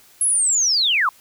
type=linear sweep; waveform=sine; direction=down; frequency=10990 to 987.8 Hz; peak=-15 dBFS; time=0.21-1.09 s; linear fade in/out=2 ms; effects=white hiss -51 dBFS RMS until 1.2 s